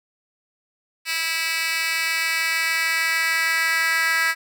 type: tone with high-pass filter sweep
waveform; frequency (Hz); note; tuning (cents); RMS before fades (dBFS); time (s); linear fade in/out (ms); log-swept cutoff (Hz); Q
10% pulse; 326.5; E4; -17; -22; 1.05-4.35; 50; 2700 to 1800; 2.5
effects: none